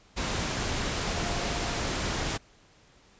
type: tone in noise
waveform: sine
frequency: 698.5 Hz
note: F5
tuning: in tune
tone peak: -40 dBFS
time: 1.14-1.82 s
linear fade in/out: 20 ms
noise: pink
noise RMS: -30 dBFS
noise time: 0.16-2.38 s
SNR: -13 dB
effects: pink hiss -59 dBFS RMS until 3.19 s + resampled to 16000 Hz